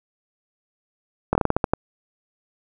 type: slowing click train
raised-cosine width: 1 ms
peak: -4 dBFS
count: 9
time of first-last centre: 1.33-1.735 s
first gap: 22 ms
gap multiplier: 1.23
effects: none